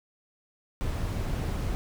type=noise; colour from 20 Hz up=brown; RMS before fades=-30 dBFS; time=0.81-1.75 s; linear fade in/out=0 ms; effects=none